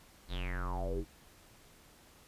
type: tone with low-pass filter sweep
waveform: square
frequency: 45 Hz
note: F#1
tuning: 47 cents flat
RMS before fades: -36 dBFS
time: 0.28-1.05 s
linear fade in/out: 50 ms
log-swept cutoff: 4300 to 310 Hz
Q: 9.8
effects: pink hiss -60 dBFS RMS until 2.27 s + resampled to 32000 Hz